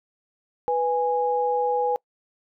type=tone pair together; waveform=sine; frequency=493.9 / 827 Hz; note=B4 / G#5; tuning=0 / -8 cents; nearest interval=major sixth; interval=892 cents; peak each=-23 dBFS; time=0.68-1.96 s; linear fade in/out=0 ms; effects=noise-tail reverb RT60 0.1 s tail -26 dB re dry